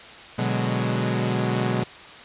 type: chord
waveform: sawtooth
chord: G# half-diminished seventh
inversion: first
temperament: equal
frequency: 123.47 / 146.83 / 185 / 207.7 Hz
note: B2 / D3 / F#3 / G#3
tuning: 0 / 0 / 0 / 0 cents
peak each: -21 / -27 / -24 / -24 dBFS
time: 0.38-1.84 s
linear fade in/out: 10 ms
effects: white hiss -42 dBFS RMS until 2.24 s + resampled to 8000 Hz